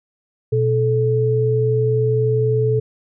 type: tone pair together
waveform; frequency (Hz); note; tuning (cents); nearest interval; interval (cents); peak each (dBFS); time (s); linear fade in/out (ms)
sine; 121.93 / 434.5; B2 / A4; -22 / -22; octave + minor seventh; 2200; -17; 0.52-2.8; 10
effects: none